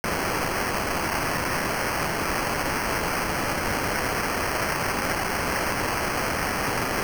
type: noise with sample-and-hold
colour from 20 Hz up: violet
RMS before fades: -26 dBFS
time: 0.04-7.03 s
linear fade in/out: 0 ms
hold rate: 3675 Hz
effects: none